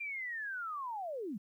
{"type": "linear sweep", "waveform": "sine", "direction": "down", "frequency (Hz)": [2401, 174.61], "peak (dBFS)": -37, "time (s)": [0, 1.38], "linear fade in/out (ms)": 10, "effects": ["12-bit"]}